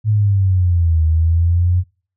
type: exponential two-way sweep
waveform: sine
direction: down then up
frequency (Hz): 109.2 to 78.9 to 90.8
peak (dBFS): -11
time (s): 0.04-1.84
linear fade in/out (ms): 50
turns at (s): 1.04
effects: noise-tail reverb RT60 0.4 s tail -24 dB re dry